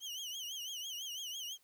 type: tone with vibrato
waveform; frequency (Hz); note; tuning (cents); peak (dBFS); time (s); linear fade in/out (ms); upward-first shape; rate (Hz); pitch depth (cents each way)
30% pulse; 3052; G7; -47; -38; 0-1.58; 50; triangle; 6; 150
effects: white hiss -71 dBFS RMS until 1.63 s